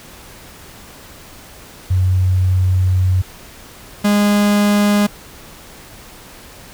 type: tone pair in turn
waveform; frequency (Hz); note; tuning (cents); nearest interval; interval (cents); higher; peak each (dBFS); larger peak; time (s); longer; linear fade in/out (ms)
sine / 45% pulse; 92.5 / 205.8; F#2 / G#3; 0 / -16; octave + major second; 1384; second; -11 / -11; neither; 1.9-3.22 / 4.04-5.07; first; 10
effects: pink hiss -39 dBFS RMS until 6.73 s